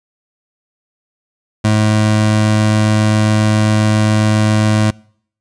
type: tone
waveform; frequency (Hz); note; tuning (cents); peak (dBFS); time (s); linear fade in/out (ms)
25% pulse; 107.4; A2; -41; -6; 1.64-4.91; 10
effects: noise-tail reverb RT60 0.6 s tail -26 dB re dry + resampled to 22050 Hz